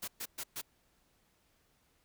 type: noise bursts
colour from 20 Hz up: white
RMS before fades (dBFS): -40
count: 4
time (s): 0.02-0.616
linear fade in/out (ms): 10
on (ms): 59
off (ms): 120
effects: pink hiss -72 dBFS RMS until 2.04 s